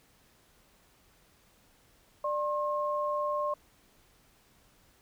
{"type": "tone pair together", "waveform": "sine", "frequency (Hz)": [593, 1071], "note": ["D5", "C6"], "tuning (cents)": [17, 40], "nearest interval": "minor seventh", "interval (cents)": 1023, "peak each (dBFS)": [-31, -31], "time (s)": [2.24, 3.54], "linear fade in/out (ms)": 5, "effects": ["pink hiss -64 dBFS RMS until 5.01 s"]}